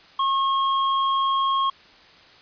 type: tone with hard clipping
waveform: triangle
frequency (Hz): 1084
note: C#6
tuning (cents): -39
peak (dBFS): -21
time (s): 0.19-1.7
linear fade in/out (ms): 5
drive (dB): 18
effects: white hiss -50 dBFS RMS until 2.41 s + resampled to 11025 Hz